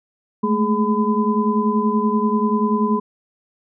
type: tone cluster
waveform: sine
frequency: 210.8 / 221.2 / 417.9 / 1008 Hz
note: G#3 / A3 / G#4 / B5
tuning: +26 / +9 / +11 / +35 cents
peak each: -20 / -20 / -23 / -22 dBFS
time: 0.43-3 s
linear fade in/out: 10 ms
effects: none